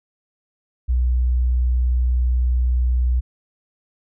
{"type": "tone", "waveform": "sine", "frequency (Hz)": 61.74, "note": "B1", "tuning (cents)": 0, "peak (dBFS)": -15, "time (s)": [0.88, 3.21], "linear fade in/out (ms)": 20, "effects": []}